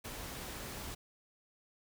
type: noise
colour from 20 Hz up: pink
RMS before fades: -44 dBFS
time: 0.04-0.95 s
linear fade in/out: 10 ms
effects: none